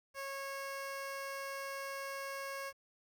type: tone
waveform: 15% pulse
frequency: 548 Hz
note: C#5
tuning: 20 cents flat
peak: -34 dBFS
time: 0.14-2.73 s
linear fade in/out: 50 ms
effects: 11-bit